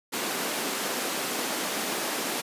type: high-pass noise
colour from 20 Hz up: pink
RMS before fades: -30 dBFS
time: 0.12-2.42 s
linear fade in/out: 20 ms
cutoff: 230 Hz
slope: 24 dB/octave
effects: resampled to 32000 Hz

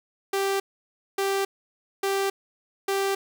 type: tone bursts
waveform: sawtooth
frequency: 392 Hz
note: G4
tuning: in tune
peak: -19 dBFS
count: 4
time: 0.33-3.15 s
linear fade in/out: 5 ms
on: 270 ms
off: 580 ms
effects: none

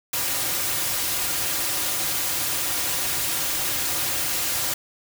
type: noise with comb filter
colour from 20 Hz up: white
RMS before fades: -25 dBFS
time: 0.13-4.74 s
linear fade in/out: 5 ms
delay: 4.6 ms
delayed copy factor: -0.6
effects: none

